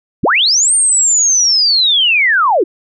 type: linear two-way sweep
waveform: sine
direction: up then down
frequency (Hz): 47.08 to 8870 to 301.5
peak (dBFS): -8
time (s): 0.23-2.64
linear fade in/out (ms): 10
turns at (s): 0.74
effects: none